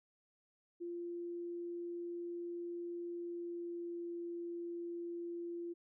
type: tone with pitch glide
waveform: sine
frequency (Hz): 345.8 to 343.4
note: F4 to F4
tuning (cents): -17 to -29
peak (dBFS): -40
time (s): 0.8-5.74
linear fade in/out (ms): 20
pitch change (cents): -12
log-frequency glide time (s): 3.09-4.16
effects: none